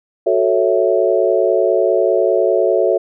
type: chord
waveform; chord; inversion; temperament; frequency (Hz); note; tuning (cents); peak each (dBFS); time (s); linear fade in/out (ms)
sine; F# minor seventh; none; equal; 370 / 440 / 554.4 / 659.3; F#4 / A4 / C#5 / E5; 0 / 0 / 0 / 0; -17; 0.26-2.98; 10
effects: none